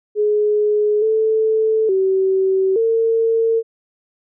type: tone with pitch steps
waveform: sine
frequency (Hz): 419.9 / 439.1 / 381.6 / 453.3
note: G#4 / A4 / G4 / A#4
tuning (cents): +19 / -4 / -47 / -48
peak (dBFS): -13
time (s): 0.15-3.63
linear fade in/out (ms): 50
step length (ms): 870
effects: none